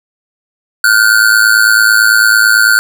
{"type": "ring-modulated tone", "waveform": "square", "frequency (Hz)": 1478, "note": "F#6", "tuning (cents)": -2, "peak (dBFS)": -3, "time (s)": [0.84, 2.79], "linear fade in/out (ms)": 0, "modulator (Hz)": 54.5, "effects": []}